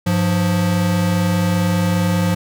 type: tone pair together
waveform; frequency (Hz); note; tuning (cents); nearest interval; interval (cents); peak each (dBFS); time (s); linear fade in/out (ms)
square; 101.2 / 176.17; G#2 / F3; -44 / +15; minor seventh; 959; -20 / -17; 0.06-2.35; 10
effects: none